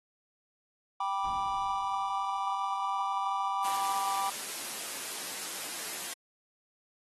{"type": "chord", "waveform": "triangle", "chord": "G major", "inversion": "none", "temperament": "just", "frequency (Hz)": [784, 980, 1176], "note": ["G5", "B5", "D6"], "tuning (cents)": [0, -14, 2], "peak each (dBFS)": -32, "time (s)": [1, 4.3], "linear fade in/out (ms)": 5}
{"type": "noise with exponential decay", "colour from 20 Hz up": "brown", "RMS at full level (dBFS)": -46, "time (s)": [1.25, 2.86], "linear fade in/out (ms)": 0, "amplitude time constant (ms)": 350}
{"type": "high-pass noise", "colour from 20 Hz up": "white", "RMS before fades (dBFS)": -38, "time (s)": [3.64, 6.14], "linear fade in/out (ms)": 10, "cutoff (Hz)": 230, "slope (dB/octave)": 12}
{"effects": ["AAC 32 kbps"]}